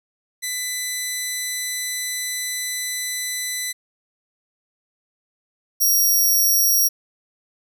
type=tone pair in turn; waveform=10% pulse; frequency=2000 / 5657 Hz; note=B6 / F8; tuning=+21 / +21 cents; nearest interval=octave + tritone; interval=1800 cents; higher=second; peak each=-15 / -9 dBFS; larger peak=second; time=0.42-3.73 / 5.8-6.89 s; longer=first; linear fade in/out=20 ms; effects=none